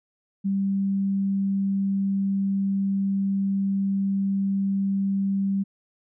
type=tone; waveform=sine; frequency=196 Hz; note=G3; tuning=in tune; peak=-21 dBFS; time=0.44-5.64 s; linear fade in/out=20 ms; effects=none